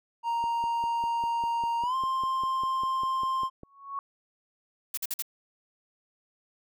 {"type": "tone with pitch glide", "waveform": "triangle", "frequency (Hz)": [932.3, 1052.5], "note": ["A#5", "C6"], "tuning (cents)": [0, 10], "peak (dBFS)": -24, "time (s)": [0.23, 3.5], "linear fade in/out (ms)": 50, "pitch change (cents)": 210, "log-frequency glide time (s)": [1.81, 1.95]}
{"type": "click train", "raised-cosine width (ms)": 2, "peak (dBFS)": -30, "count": 17, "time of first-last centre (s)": [0.44, 3.634], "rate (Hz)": 5.01}
{"type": "tone with exponential growth", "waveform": "sine", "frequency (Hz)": 1108.7, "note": "C#6", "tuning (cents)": 0, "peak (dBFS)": -28, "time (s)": [3.63, 3.99], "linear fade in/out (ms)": 1, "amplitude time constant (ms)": 78}
{"type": "noise bursts", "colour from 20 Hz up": "blue", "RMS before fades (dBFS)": -31, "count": 4, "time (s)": [4.94, 5.223], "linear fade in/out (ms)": 5, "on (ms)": 34, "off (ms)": 49}
{"effects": []}